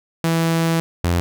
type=tone pair in turn; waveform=sawtooth; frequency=164.81 / 86.53 Hz; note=E3 / F2; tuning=0 / -15 cents; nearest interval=major seventh; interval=1115 cents; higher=first; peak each=-12 dBFS; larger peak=neither; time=0.24-0.8 / 1.04-1.2 s; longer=first; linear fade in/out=0 ms; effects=none